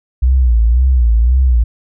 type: tone with vibrato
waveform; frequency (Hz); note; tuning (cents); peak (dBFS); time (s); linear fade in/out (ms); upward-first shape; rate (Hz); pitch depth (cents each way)
sine; 60.4; B1; -38; -7; 0.22-1.64; 10; sine; 1.9; 140
effects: none